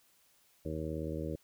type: harmonic tone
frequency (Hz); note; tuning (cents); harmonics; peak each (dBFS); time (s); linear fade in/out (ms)
78.6; D#2; +18; 1 / 2 / 3 / 4 / 5 / 6 / 7; -41 / -41 / -45 / -41 / -45 / -43 / -44; 0.65-1.36; 5
effects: white hiss -68 dBFS RMS until 1.43 s

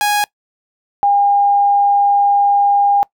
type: tone pair in turn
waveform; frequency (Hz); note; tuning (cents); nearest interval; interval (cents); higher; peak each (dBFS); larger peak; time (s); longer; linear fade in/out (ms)
sawtooth / sine; 828 / 807.7; G#5 / G#5; -5 / -48; unison; 43; first; -9; neither; 0.01-0.24 / 1.03-3.03; second; 0
effects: noise-tail reverb RT60 0.1 s tail -23 dB re dry

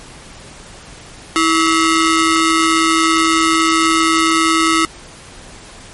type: ring-modulated tone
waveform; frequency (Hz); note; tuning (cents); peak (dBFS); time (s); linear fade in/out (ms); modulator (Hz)
sawtooth; 810; G#5; -43; -4; 1.36-4.85; 0; 484
effects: pink hiss -37 dBFS RMS until 5.93 s + MP3 48 kbps

